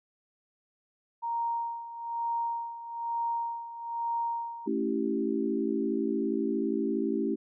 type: tone with tremolo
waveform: sine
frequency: 932.3 Hz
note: A#5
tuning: in tune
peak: -27 dBFS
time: 1.22-4.68 s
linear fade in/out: 20 ms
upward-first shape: sine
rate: 1.1 Hz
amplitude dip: 75%
type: chord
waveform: sine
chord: A dominant seventh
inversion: none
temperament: equal with one note detuned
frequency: 220 / 277.2 / 329.6 / 389.7 Hz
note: A3 / C#4 / E4 / G4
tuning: 0 / 0 / 0 / -10 cents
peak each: -32 dBFS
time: 4.66-7.36 s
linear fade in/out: 20 ms
effects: none